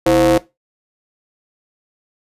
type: ring-modulated tone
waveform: square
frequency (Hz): 96.7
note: G2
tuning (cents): -23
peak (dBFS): -8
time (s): 0.06-0.38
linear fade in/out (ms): 5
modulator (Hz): 426
effects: noise-tail reverb RT60 0.2 s tail -17 dB re dry + resampled to 32000 Hz